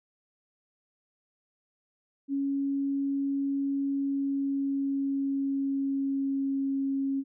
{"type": "tone with pitch glide", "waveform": "sine", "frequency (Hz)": [277.2, 272.8], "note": ["C#4", "C#4"], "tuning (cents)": [0, -28], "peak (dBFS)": -26, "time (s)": [2.28, 7.24], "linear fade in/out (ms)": 50, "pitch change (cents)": -28, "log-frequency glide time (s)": [3.89, 6.76], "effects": []}